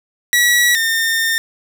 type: tone pair in turn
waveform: sawtooth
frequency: 1933 / 1816.6 Hz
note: B6 / A#6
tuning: -38 / -45 cents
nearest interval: minor second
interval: 107 cents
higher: first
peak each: -7 / -11 dBFS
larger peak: first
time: 0.33-0.75 / 0.75-1.38 s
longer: second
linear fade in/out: 0 ms
effects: none